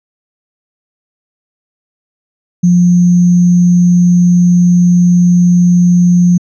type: tone with sample-and-hold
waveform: sine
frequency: 176.7 Hz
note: F3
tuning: 21 cents sharp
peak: -4 dBFS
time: 2.63-6.38 s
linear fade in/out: 10 ms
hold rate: 6300 Hz
effects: resampled to 24000 Hz